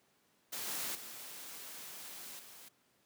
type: noise with level steps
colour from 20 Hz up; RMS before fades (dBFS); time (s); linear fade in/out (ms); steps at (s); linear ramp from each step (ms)
white; -41 / -39 / -48 / -54; 0.52-2.69; 10; 0.67 / 0.95 / 2.39; 2
effects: pink hiss -72 dBFS RMS until 3.05 s + high-pass 150 Hz 12 dB/octave